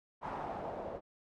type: noise with low-pass filter sweep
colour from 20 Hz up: white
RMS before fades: -41 dBFS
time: 0.21-1.01 s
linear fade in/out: 50 ms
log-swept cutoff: 960 to 570 Hz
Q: 2.8
effects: none